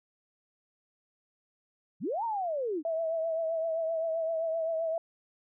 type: linear two-way sweep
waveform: sine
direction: up then down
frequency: 123.47 to 949 to 278.4 Hz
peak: -29 dBFS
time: 2-2.83 s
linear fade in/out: 50 ms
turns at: 2.24 s
type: tone with vibrato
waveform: sine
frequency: 652 Hz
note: E5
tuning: 19 cents flat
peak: -28 dBFS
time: 2.85-4.98 s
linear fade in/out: 2 ms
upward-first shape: triangle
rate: 7.7 Hz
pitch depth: 47 cents each way
effects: none